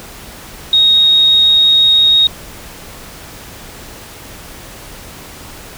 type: tone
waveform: sine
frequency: 3749 Hz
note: A#7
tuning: 9 cents sharp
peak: -6 dBFS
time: 0.73-2.27 s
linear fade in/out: 2 ms
effects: pink hiss -33 dBFS RMS until 5.77 s